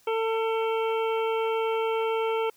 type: harmonic tone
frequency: 448.2 Hz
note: A4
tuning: 32 cents sharp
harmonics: 1 / 2 / 3 / 5 / 6 / 7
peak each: -25 / -31 / -35 / -39 / -41 / -42 dBFS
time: 0.07-2.5 s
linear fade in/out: 5 ms
effects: white hiss -61 dBFS RMS until 2.56 s